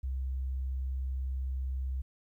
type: tone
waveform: sine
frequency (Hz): 65.4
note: C2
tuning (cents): 0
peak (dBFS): -31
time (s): 0.03-2.02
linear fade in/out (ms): 10
effects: 12-bit